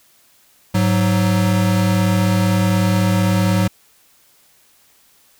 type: tone pair together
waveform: square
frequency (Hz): 104.1 / 185.49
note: G#2 / F#3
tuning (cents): +5 / +5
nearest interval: minor seventh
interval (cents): 1000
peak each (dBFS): -17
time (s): 0.74-3.68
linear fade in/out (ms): 10
effects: white hiss -54 dBFS RMS until 5.39 s